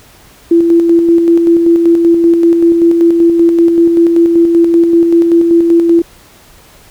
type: tone with tremolo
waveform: sine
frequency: 337.1 Hz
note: E4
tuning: 39 cents sharp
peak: -3 dBFS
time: 0.51-6.02 s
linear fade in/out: 5 ms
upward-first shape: square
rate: 5.2 Hz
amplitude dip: 35%
effects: pink hiss -41 dBFS RMS until 6.9 s